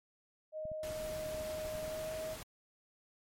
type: tone with pitch glide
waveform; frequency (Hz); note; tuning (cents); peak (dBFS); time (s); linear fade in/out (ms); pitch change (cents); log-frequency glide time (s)
sine; 622.3 to 631; D#5 to D#5; 0 to +24; -38; 0.52-2.37; 50; +24; 1.79-2.14
type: clicks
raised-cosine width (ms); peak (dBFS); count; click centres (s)
5; -37; 11; 0.654 / 0.717 / 0.908 / 1.051 / 1.163 / 1.263 / 1.346 / 1.411 / 1.754 / 1.828 / 1.88
type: noise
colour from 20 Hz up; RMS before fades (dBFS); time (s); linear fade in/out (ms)
pink; -47; 0.83-2.43; 2
effects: MP3 64 kbps